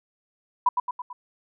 sine tone with echo, 987.8 Hz, B5, in tune, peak -15 dBFS, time 0.66-0.69 s, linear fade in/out 5 ms, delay 110 ms, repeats 4, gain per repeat -5 dB, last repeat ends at 1.13 s, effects none

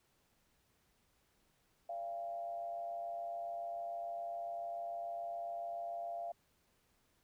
sine tone with frequency modulation, 687 Hz, F5, 29 cents flat, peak -39 dBFS, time 1.89-6.32 s, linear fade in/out 5 ms, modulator 107 Hz, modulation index 0.51, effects pink hiss -75 dBFS RMS until 7.23 s

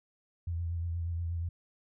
sine tone with vibrato, 84.7 Hz, E2, 48 cents sharp, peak -31 dBFS, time 0.47-1.49 s, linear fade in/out 5 ms, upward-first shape triangle, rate 8.4 Hz, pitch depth 45 cents each way, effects none

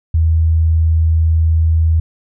sine tone, 80.8 Hz, E2, 34 cents flat, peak -9 dBFS, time 0.14-2 s, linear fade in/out 5 ms, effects none

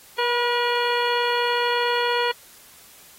harmonic tone with a mistuned harmonic, 480.2 Hz, B4, 49 cents flat, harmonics 1 / 2 / 3 / 4 / 5 / 6 / 7 / 9, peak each -24 / -24 / -28 / -30 / -32 / -30 / -33 / -34 dBFS, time 0.18-2.32 s, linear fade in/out 10 ms, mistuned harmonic 2, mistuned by +19 cents, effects white hiss -49 dBFS RMS until 3.18 s + AAC 48 kbps

